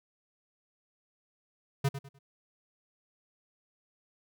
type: tone with echo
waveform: square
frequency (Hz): 138.5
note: C#3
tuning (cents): -1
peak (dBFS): -25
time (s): 1.84-1.89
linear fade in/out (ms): 10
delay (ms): 100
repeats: 3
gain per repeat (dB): -11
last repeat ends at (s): 2.19
effects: none